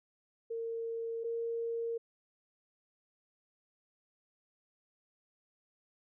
sine tone pair in turn, 458.1 / 462.4 Hz, A#4 / A#4, -30 / -14 cents, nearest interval unison, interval 16 cents, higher second, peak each -35 / -33 dBFS, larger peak second, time 0.5-1.24 / 1.24-1.98 s, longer neither, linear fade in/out 10 ms, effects none

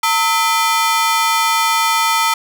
sawtooth ring-modulated tone, 1100 Hz, C#6, 14 cents flat, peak -6 dBFS, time 0.03-2.34 s, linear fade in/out 5 ms, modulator 192 Hz, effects none

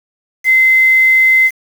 sine tone with quantisation, 2062 Hz, C7, 26 cents flat, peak -6 dBFS, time 0.44-1.51 s, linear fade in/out 50 ms, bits 5, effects none

